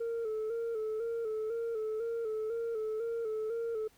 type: tone with vibrato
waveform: sine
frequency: 448.2 Hz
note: A4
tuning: 32 cents sharp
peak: -30 dBFS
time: 0-3.88 s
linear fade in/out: 10 ms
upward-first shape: square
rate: 2 Hz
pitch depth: 53 cents each way
effects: tanh soft clip ceiling -31 dBFS + pink hiss -65 dBFS RMS until 3.97 s